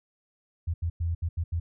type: tone bursts at uneven times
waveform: sine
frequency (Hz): 84.2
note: E2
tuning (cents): +37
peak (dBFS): -25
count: 6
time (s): 0.67-0.74 / 0.82-0.9 / 1-1.15 / 1.22-1.29 / 1.37-1.44 / 1.52-1.6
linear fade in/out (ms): 10
effects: none